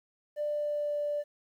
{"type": "tone with pitch glide", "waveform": "triangle", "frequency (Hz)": [593, 586.9], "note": ["D5", "D5"], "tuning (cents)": [17, -1], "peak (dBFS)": -25, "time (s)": [0.36, 1.24], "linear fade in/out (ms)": 50, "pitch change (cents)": -18, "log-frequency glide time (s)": [0.47, 0.98], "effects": ["tanh soft clip ceiling -27 dBFS", "11-bit"]}